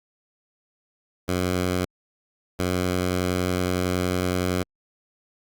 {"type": "tone pair in turn", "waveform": "10% pulse", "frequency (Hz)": [90.8, 90.8], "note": ["F#2", "F#2"], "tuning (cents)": [-32, -32], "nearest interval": "unison", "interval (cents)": 0, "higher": "neither", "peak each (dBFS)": -14, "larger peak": "neither", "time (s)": [[1.28, 1.85], [2.59, 4.63]], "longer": "second", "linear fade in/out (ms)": 5, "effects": ["Opus 48 kbps"]}